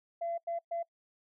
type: tone bursts at uneven times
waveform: sine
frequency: 679 Hz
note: F5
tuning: 49 cents flat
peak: -31 dBFS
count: 3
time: 0.21-0.38 / 0.47-0.59 / 0.71-0.83 s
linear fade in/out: 10 ms
effects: noise-tail reverb RT60 0.1 s tail -24 dB re dry + tanh soft clip ceiling -28 dBFS